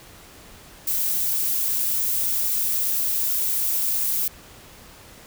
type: noise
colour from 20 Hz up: violet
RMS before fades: -23 dBFS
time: 0.87-4.28 s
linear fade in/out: 5 ms
effects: pink hiss -46 dBFS RMS until 5.26 s